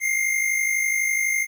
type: tone pair together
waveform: square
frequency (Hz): 2100 / 2152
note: C7 / C7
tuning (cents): +6 / +48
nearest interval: unison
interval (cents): 42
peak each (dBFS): -22 / -27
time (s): 0-1.47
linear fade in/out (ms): 50
effects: 10-bit